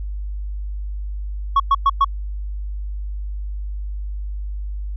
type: tone bursts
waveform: sine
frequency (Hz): 1108.7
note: C#6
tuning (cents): 0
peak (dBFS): -8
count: 4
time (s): 1.56-2.046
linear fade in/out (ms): 5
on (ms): 39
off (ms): 110
effects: tanh soft clip ceiling -10 dBFS + added 50 Hz sine -24 dBFS peak until 4.96 s